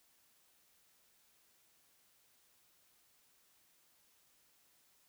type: silence
effects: white hiss -71 dBFS RMS until 5.08 s